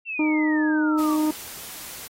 sine exponential sweep, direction down, 2731 to 1108.7 Hz, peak -27 dBFS, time 0.05-1.18 s, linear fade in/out 50 ms
harmonic tone, 307.5 Hz, D#4, 20 cents flat, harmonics 1 / 2 / 3 / 4, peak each -19 / -35 / -32 / -41 dBFS, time 0.19-1.31 s, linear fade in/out 5 ms
white noise, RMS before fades -38 dBFS, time 0.98-2.08 s, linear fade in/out 10 ms
effects AAC 48 kbps

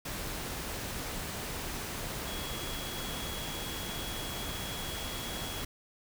sine tone in noise, 3335 Hz, G#7, 7 cents sharp, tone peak -43 dBFS, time 2.27-5.63 s, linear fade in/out 5 ms, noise pink, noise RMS -38 dBFS, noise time 0.05-5.65 s, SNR -8 dB, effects none

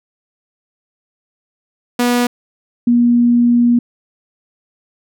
sawtooth / sine tone pair in turn, 243.3 / 239.4 Hz, B3 / A#3, -26 / +46 cents, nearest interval unison, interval 28 cents, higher first, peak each -8 dBFS, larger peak neither, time 1.99-2.27 / 2.87-3.79 s, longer second, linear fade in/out 5 ms, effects none

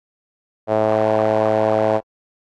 sawtooth tone with band-pass filter, 108.6 Hz, A2, 22 cents flat, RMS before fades -17 dBFS, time 0.67-2.01 s, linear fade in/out 50 ms, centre 620 Hz, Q 3.6, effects AAC 32 kbps

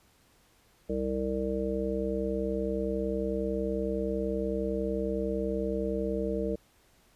harmonic tone, 65.41 Hz, C2, in tune, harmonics 1 / 3 / 5 / 7 / 9, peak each -37 / -34 / -35 / -32 / -36 dBFS, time 0.89-6.56 s, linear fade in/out 10 ms, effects pink hiss -64 dBFS RMS until 7.15 s + resampled to 32000 Hz

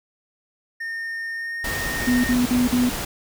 triangle tone with pitch glide, 1826 to 1845.1 Hz, A#6 to A#6, -36 to -18 cents, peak -25 dBFS, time 0.8-2.34 s, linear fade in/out 10 ms, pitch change +18 cents, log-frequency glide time 1.33-1.58 s
pink noise, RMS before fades -28 dBFS, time 1.64-3.05 s, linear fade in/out 5 ms
sine tone bursts, 246.9 Hz, B3, in tune, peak -16 dBFS, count 4, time 2.07-2.894 s, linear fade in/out 5 ms, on 170 ms, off 48 ms
effects none

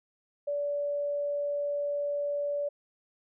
sine tone, 577 Hz, D5, 31 cents flat, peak -28 dBFS, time 0.47-2.69 s, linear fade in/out 10 ms, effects none

